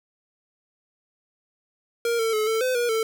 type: tone with pitch steps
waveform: square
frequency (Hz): 468.1 / 450.7 / 430.3 / 445.6 / 510 / 479.6 / 445.3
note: A#4 / A4 / A4 / A4 / C5 / A#4 / A4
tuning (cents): +7 / +42 / -39 / +22 / -44 / +49 / +21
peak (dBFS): -22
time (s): 2.05-3.03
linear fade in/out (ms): 2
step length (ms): 140
effects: 8-bit